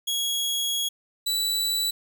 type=tone pair in turn; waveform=sawtooth; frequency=3322 / 3951 Hz; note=G#7 / B7; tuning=0 / 0 cents; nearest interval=minor third; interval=300 cents; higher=second; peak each=-21 / -20 dBFS; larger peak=second; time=0.07-0.89 / 1.26-1.91 s; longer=first; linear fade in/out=10 ms; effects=10-bit